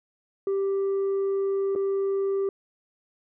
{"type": "tone with dropouts", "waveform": "sine", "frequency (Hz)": 392, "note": "G4", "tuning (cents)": 0, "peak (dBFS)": -20, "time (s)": [0.47, 2.49], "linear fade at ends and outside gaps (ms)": 2, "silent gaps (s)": [1.752, 1.759], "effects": ["tanh soft clip ceiling -22 dBFS"]}